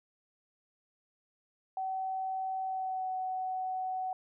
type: tone with pitch glide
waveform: sine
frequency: 760 to 748.2 Hz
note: F#5 to F#5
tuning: +46 to +19 cents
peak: -32 dBFS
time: 1.77-4.13 s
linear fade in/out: 2 ms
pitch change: -27 cents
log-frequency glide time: 2.64-3.13 s
effects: none